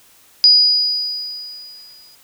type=tone with exponential decay; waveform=sine; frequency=4920 Hz; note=D#8; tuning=20 cents flat; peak=-5 dBFS; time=0.44-2.15 s; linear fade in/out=0 ms; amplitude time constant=370 ms; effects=white hiss -50 dBFS RMS until 2.23 s